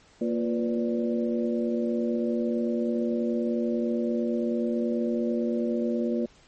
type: harmonic tone with a mistuned harmonic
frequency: 116.9 Hz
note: A#2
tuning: 5 cents sharp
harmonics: 2 / 3 / 4 / 5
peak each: -26 / -30 / -32 / -34 dBFS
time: 0.21-6.26 s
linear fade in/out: 5 ms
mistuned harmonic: 4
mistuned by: +100 cents
effects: pink hiss -57 dBFS RMS until 6.47 s + MP3 32 kbps